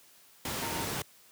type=tone in noise; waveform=sine; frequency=918 Hz; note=A#5; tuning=27 cents flat; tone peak=-39 dBFS; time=0.62-0.85 s; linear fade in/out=2 ms; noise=pink; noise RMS=-34 dBFS; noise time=0.45-1.02 s; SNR=-8 dB; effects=white hiss -59 dBFS RMS until 1.31 s + high-pass 100 Hz 12 dB/octave